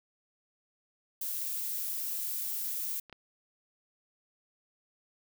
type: noise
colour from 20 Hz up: violet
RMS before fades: -35 dBFS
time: 1.21-3 s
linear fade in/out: 5 ms
type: clicks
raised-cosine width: 0.3 ms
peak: -35 / -30 dBFS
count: 2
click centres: 3.097 / 3.127 s
effects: none